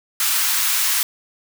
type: high-pass noise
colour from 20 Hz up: white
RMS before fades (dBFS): -19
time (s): 0.2-1.03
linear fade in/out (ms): 2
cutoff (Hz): 1000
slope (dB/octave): 24
effects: none